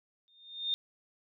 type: tone with exponential growth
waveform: sine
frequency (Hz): 3645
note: A#7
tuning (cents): -40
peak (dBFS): -26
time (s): 0.28-0.74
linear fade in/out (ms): 0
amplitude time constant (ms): 100
effects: none